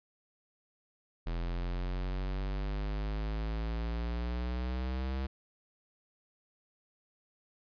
square exponential sweep, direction up, 42 to 66.8 Hz, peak -33 dBFS, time 1.26-5.27 s, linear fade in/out 10 ms, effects resampled to 11025 Hz

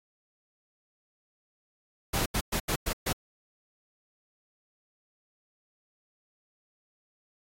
pink noise bursts at uneven times, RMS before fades -29 dBFS, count 6, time 2.13-2.26 / 2.34-2.41 / 2.52-2.6 / 2.68-2.76 / 2.86-2.93 / 3.06-3.13 s, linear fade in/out 10 ms, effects AAC 48 kbps

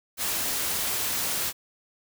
white noise, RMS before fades -28 dBFS, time 0.17-1.53 s, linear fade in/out 50 ms, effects none

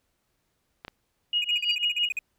clicks, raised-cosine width 0.3 ms, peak -22 dBFS, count 2, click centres 0.849 / 0.881 s
sine tone with tremolo, 2879 Hz, F#7, 48 cents flat, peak -20 dBFS, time 1.33-2.09 s, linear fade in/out 2 ms, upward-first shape triangle, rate 6.1 Hz, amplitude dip 95%
triangle tone bursts, 2489 Hz, D#7, in tune, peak -24 dBFS, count 12, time 1.42-2.19 s, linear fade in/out 2 ms, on 22 ms, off 46 ms
sine tone with exponential growth, 4699 Hz, D8, in tune, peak -29 dBFS, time 1.52-1.75 s, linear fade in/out 5 ms, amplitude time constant 50 ms
effects pink hiss -74 dBFS RMS until 2.38 s

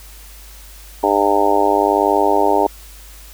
harmonic tone, 101.1 Hz, G#2, 46 cents flat, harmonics 3 / 4 / 5 / 6 / 7 / 8 / 9, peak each -21 / -18 / -23 / -20 / -21 / -19 / -18 dBFS, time 1.03-2.67 s, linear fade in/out 5 ms, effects added 50 Hz sine -38 dBFS peak until 3.33 s + white hiss -42 dBFS RMS until 3.33 s

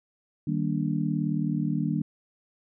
sine chord, Eb major seventh, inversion none, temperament just, 155.56 / 194.45 / 233.3 / 291.7 Hz, Eb3 / G3 / Bb3 / D4, 0 / -14 / +2 / -12 cents, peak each -28 / -30 / -31 / -31 dBFS, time 0.47-2.02 s, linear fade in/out 5 ms, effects none

